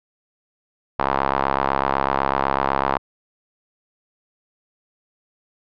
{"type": "tone with band-pass filter", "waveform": "sawtooth", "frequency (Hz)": 68, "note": "C#2", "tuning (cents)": -33, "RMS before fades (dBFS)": -21, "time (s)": [0.99, 2.98], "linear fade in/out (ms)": 5, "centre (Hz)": 970, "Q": 2.4, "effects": ["resampled to 11025 Hz"]}